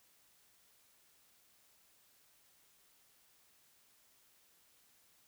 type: silence
effects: white hiss -69 dBFS RMS until 5.27 s